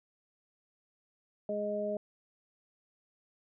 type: harmonic tone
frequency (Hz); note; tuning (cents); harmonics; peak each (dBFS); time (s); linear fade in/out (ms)
207.7; G#3; 0; 1 / 2 / 3; -39 / -38 / -33; 1.49-1.97; 2
effects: none